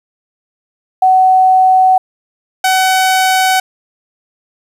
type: tone pair in turn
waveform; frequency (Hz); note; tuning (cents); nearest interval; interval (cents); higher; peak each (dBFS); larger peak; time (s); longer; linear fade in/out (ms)
sine / sawtooth; 750 / 753.2; F#5 / F#5; +23 / +31; unison; 8; second; -5; neither; 1.02-1.98 / 2.64-3.6; neither; 5
effects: resampled to 32000 Hz + 7-bit